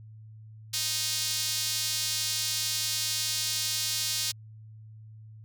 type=tone with high-pass filter; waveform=sawtooth; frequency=311.1 Hz; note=D#4; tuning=in tune; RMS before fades=-30 dBFS; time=0.73-4.32 s; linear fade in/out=10 ms; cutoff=4500 Hz; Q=1.5; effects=added 109 Hz sine -45 dBFS peak until 5.44 s